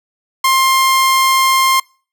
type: tone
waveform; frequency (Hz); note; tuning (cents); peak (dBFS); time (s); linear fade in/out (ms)
sawtooth; 1058; C6; +19; -6; 0.44-1.8; 5
effects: noise-tail reverb RT60 0.4 s tail -26 dB re dry